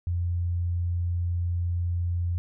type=tone; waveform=sine; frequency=87.1 Hz; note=F2; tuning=4 cents flat; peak=-24 dBFS; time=0.07-2.38 s; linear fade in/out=0 ms; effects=none